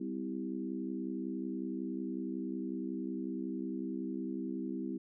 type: harmonic tone with a mistuned harmonic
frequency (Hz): 65.41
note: C2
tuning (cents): 0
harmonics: 3 / 4 / 5 / 6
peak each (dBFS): -41 / -39 / -40 / -47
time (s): 0-4.98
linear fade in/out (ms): 10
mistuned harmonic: 4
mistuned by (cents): -37
effects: none